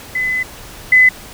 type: tone pair in turn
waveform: sine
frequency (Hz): 2016 / 2016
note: B6 / B6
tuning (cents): +35 / +35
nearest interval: unison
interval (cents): 0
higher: neither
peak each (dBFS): -15 / -5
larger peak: second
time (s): 0.15-0.43 / 0.92-1.09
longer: first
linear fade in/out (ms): 5
effects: pink hiss -35 dBFS RMS until 1.33 s